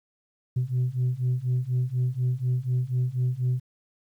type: beating tone pair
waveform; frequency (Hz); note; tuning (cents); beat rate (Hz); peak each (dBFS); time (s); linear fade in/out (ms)
sine; 123.8 / 127.9; B2 / C3; +5 / -39; 4.1; -25 / -24; 0.56-3.6; 10
effects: tanh soft clip ceiling -19 dBFS + 10-bit